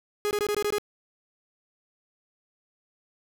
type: tone bursts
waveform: 45% pulse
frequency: 415.3 Hz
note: G#4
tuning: in tune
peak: -24 dBFS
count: 7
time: 0.25-0.783 s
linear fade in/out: 0 ms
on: 59 ms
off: 20 ms
effects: none